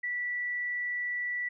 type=tone; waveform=sine; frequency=1959 Hz; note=B6; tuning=15 cents flat; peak=-30 dBFS; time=0.03-1.49 s; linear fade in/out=10 ms; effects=none